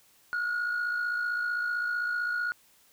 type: tone pair together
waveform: sine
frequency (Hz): 1388 / 1443.6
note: F6 / F#6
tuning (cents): -11 / -43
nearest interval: minor second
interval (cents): 68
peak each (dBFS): -34 / -26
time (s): 0.33-2.52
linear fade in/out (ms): 0
effects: tanh soft clip ceiling -25 dBFS + white hiss -62 dBFS RMS until 2.92 s